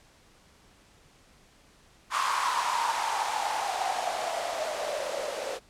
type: noise with band-pass filter sweep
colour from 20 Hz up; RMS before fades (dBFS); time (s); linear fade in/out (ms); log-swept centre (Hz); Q
blue; -30; 2.1-5.6; 50; 1100 to 520; 7.4
effects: pink hiss -59 dBFS RMS until 5.69 s + low-pass 9000 Hz 12 dB/octave